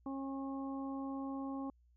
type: harmonic tone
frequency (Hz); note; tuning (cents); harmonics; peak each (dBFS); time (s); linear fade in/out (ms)
271.6; C#4; -35; 1 / 2 / 3 / 4; -39 / -50 / -49 / -50; 0.06-1.7; 2
effects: added 60 Hz sine -65 dBFS peak until 1.96 s